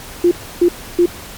sine tone bursts, 349.2 Hz, F4, in tune, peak -7 dBFS, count 3, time 0.24-1.059 s, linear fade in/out 5 ms, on 73 ms, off 300 ms, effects pink hiss -33 dBFS RMS until 1.37 s + MP3 96 kbps

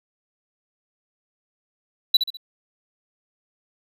triangle tone with echo, 3951 Hz, B7, in tune, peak -9 dBFS, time 2.14-2.17 s, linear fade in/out 5 ms, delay 67 ms, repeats 3, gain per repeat -8 dB, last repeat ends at 2.371 s, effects none

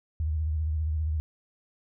sine tone with vibrato, 77.78 Hz, D#2, in tune, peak -25 dBFS, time 0.2-1.2 s, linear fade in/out 0 ms, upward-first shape sine, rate 15 Hz, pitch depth 77 cents each way, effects none

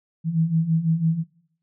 sine beating tone pair, 158.9 / 164.9 Hz, D#3 / E3, +37 / +1 cents, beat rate 6 Hz, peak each -24 / -20 dBFS, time 0.24-1.24 s, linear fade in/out 50 ms, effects noise-tail reverb RT60 0.6 s tail -19 dB re dry

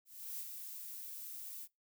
violet noise with ADSR envelope, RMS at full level -42 dBFS, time 0.05-1.68 s, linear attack 340 ms, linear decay 58 ms, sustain -5 dB, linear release 45 ms, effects noise-tail reverb RT60 0.2 s tail -23 dB re dry

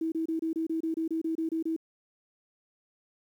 sine tone bursts, 323.9 Hz, E4, 30 cents flat, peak -27 dBFS, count 13, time 0.01-1.764 s, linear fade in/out 5 ms, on 110 ms, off 27 ms, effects 10-bit

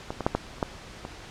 clicks, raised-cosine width 1 ms, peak -17 / -16 / -7 / -9 / -29 / -10 / -21 dBFS, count 7, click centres 0.105 / 0.207 / 0.265 / 0.35 / 0.583 / 0.628 / 1.051 s, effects pink hiss -44 dBFS RMS until 1.3 s + low-pass 6000 Hz 12 dB/octave

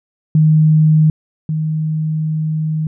sine tone pair in turn, 155.56 / 156.3 Hz, D#3 / D#3, 0 / +8 cents, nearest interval unison, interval 8 cents, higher second, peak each -7 / -15 dBFS, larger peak first, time 0.35-1.1 / 1.49-2.87 s, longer second, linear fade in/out 2 ms, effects none

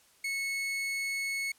40% pulse tone, 2199 Hz, C#7, 14 cents flat, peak -30 dBFS, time 0.24-1.52 s, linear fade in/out 5 ms, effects white hiss -63 dBFS RMS until 1.58 s + low-pass 12000 Hz 12 dB/octave

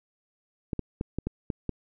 clicks, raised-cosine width 3 ms, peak -16 dBFS, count 7, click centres 0.732 / 0.793 / 1.011 / 1.186 / 1.27 / 1.502 / 1.693 s, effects none

